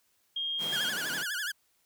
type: tone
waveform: sine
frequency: 3231 Hz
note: G#7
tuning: 48 cents flat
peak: -30 dBFS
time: 0.36-0.9 s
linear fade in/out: 5 ms
type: high-pass noise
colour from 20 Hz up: pink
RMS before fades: -41 dBFS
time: 0.58-1.25 s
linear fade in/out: 50 ms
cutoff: 140 Hz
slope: 48 dB/octave
type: tone with vibrato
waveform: sawtooth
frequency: 1568 Hz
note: G6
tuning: in tune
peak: -28 dBFS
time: 0.72-1.52 s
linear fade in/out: 10 ms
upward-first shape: sine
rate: 12 Hz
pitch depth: 170 cents each way
effects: white hiss -71 dBFS RMS until 1.85 s